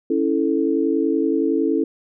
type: chord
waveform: sine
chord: A major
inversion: first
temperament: equal with one note detuned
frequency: 277.2 / 327.9 / 440 Hz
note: C#4 / E4 / A4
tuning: 0 / -9 / 0 cents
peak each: -21 / -20 / -22 dBFS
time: 0.1-1.84 s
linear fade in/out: 5 ms
effects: none